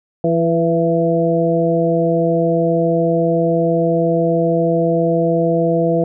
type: harmonic tone with a mistuned harmonic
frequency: 167.4 Hz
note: E3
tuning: 27 cents sharp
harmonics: 1 / 2 / 3 / 4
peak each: -18 / -19 / -17 / -19 dBFS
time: 0.24-6.04 s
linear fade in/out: 2 ms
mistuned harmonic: 3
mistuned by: -24 cents
effects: none